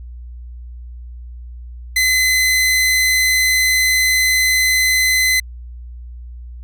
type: tone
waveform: sawtooth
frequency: 2035 Hz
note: C7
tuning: 49 cents flat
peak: -9 dBFS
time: 1.96-5.4 s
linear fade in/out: 5 ms
effects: added 60 Hz sine -30 dBFS peak until 6.63 s